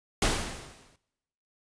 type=noise with exponential decay; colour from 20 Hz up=pink; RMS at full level=-23 dBFS; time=0.22-0.96 s; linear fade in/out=2 ms; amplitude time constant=160 ms; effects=noise-tail reverb RT60 1.0 s tail -22 dB re dry + resampled to 22050 Hz